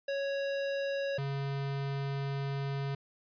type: tone pair in turn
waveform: square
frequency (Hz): 554.4 / 138.6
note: C#5 / C#3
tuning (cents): 0 / 0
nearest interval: 2 octaves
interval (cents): 2400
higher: first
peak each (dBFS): -32 / -33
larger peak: first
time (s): 0.08-1.18 / 1.18-2.95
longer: second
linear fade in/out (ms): 5
effects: resampled to 11025 Hz